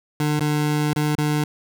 25% pulse tone with dropouts, 149.9 Hz, D3, 36 cents sharp, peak -15 dBFS, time 0.2-1.44 s, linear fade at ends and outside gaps 2 ms, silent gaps 0.395-0.407 / 0.933-0.961 / 1.153-1.182 s, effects none

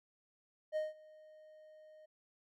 triangle tone with ADSR envelope, 619 Hz, D#5, 9 cents flat, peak -30 dBFS, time 0.72-2.06 s, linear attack 43 ms, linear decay 170 ms, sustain -24 dB, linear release 10 ms, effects none

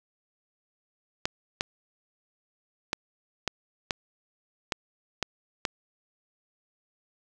clicks, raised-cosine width 0.2 ms, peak -9 dBFS, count 8, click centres 1.255 / 1.609 / 2.931 / 3.477 / 3.908 / 4.722 / 5.227 / 5.652 s, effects none

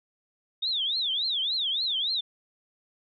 sine tone with vibrato, 3603 Hz, A7, 40 cents sharp, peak -25 dBFS, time 0.62-2.21 s, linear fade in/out 10 ms, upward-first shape triangle, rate 3.5 Hz, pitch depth 300 cents each way, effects none

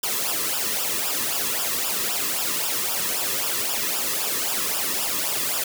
white noise with flanger, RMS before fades -25 dBFS, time 0.03-5.64 s, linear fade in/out 5 ms, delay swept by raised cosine 0.47 to 1.37 ms, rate 3.8 Hz, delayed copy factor -0.8, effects none

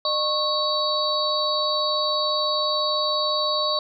sine tone cluster, 607 / 1095 / 3865 / 4503 Hz, D#5 / C#6 / B7 / C#8, -43 / -22 / -38 / +26 cents, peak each -26 dBFS, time 0.05-3.79 s, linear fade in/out 2 ms, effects none

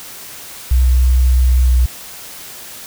sine tone with pitch glide, 63 to 62.1 Hz, B1 to B1, +35 to +10 cents, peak -7 dBFS, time 0.71-1.86 s, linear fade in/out 5 ms, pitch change -25 cents, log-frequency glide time 1.65-1.7 s, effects tanh soft clip ceiling -4 dBFS + white hiss -33 dBFS RMS until 2.86 s

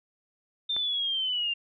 sine linear sweep, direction down, 3613 to 2774 Hz, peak -26 dBFS, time 0.69-1.54 s, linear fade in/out 10 ms
click, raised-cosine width 0.5 ms, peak -25 dBFS, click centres 0.765 s
effects none

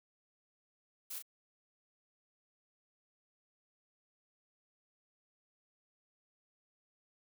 blue noise with echo, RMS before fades -43 dBFS, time 1.1-1.19 s, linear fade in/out 10 ms, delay 35 ms, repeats 1, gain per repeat -5 dB, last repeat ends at 1.225 s, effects none

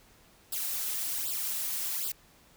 blue noise with flanger, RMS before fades -33 dBFS, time 0.52-2.12 s, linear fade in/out 5 ms, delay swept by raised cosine 0.23 to 4.83 ms, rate 1.3 Hz, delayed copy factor +0.9, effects pink hiss -60 dBFS RMS until 2.56 s

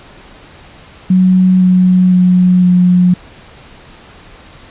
sine tone with pitch steps, 185 / 183.19 / 181.4 / 179.63 Hz, F#3 / F#3 / F#3 / F3, 0 / -17 / -34 / +49 cents, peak -5 dBFS, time 1.1-3.14 s, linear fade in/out 5 ms, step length 510 ms, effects pink hiss -38 dBFS RMS until 4.7 s + resampled to 8000 Hz

